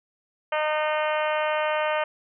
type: harmonic tone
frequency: 306.1 Hz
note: D#4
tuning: 28 cents flat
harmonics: 2 / 3 / 4 / 5 / 6 / 7 / 8 / 9 / 10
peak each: -25 / -29 / -31 / -33 / -35 / -36 / -37 / -38 / -39 dBFS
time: 0.52-2.04 s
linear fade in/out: 5 ms
effects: none